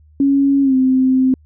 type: tone with pitch glide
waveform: sine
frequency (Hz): 277.2 to 260.1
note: C#4 to C4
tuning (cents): 0 to -10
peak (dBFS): -10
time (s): 0.2-1.34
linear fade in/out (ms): 2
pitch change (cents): -110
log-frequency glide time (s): 0.62-0.75
effects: added 76 Hz sine -45 dBFS peak until 1.45 s